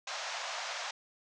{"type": "band-pass noise", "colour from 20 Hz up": "pink", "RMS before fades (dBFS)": -39, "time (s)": [0.07, 0.91], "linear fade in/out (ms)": 5, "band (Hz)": [600, 6800], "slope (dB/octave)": 48, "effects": []}